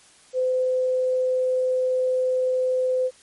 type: tone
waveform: sine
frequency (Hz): 511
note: C5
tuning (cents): -41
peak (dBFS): -19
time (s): 0.33-3.11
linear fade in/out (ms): 50
effects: white hiss -53 dBFS RMS until 3.22 s + MP3 48 kbps